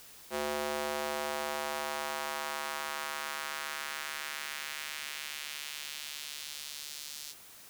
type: tone with high-pass filter sweep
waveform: square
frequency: 73.6 Hz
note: D2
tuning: 4 cents sharp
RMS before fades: -38 dBFS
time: 0.3-7.35 s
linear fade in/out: 50 ms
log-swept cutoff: 440 to 4800 Hz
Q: 1.2
effects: white hiss -53 dBFS RMS until 7.69 s